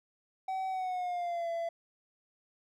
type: tone with pitch glide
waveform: triangle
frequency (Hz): 760 to 673.2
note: F#5 to E5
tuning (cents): +46 to +36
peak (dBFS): -30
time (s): 0.48-1.69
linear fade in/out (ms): 5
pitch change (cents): -210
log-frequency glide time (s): 0.69-1.49
effects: none